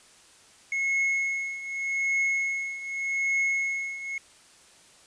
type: tone with tremolo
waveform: triangle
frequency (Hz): 2177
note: C#7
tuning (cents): -32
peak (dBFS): -20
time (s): 0.72-4.18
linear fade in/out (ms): 2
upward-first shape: triangle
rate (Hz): 0.84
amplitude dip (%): 80
effects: white hiss -55 dBFS RMS until 5.06 s + resampled to 22050 Hz